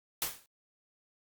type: noise with exponential decay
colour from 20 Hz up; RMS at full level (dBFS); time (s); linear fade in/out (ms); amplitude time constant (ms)
white; -29; 0.22-0.46; 1; 52
effects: Opus 48 kbps